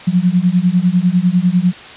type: beating tone pair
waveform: sine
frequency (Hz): 174.61 / 184.61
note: F3 / F#3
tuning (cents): 0 / -4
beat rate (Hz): 10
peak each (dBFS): -13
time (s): 0.07-1.73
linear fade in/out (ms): 10
effects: white hiss -34 dBFS RMS until 1.96 s + resampled to 8000 Hz